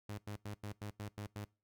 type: tone bursts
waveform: sawtooth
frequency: 103.83 Hz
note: G#2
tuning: in tune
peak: -38 dBFS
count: 8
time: 0.09-1.449 s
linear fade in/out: 5 ms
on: 92 ms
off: 89 ms
effects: noise-tail reverb RT60 0.3 s tail -23 dB re dry